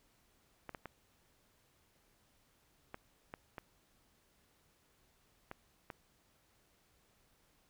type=clicks; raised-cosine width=0.5 ms; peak=-29 dBFS; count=8; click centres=0.693 / 0.748 / 0.857 / 2.944 / 3.339 / 3.582 / 5.514 / 5.902 s; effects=pink hiss -72 dBFS RMS until 7.69 s